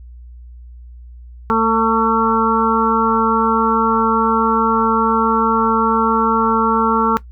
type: harmonic tone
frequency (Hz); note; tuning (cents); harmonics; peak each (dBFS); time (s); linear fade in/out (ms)
224.7; A3; +37; 1 / 2 / 4 / 5 / 6; -18 / -18 / -18 / -18 / -18; 1.5-7.17; 0
effects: noise-tail reverb RT60 0.1 s tail -17 dB re dry + added 60 Hz sine -34 dBFS peak until 7.31 s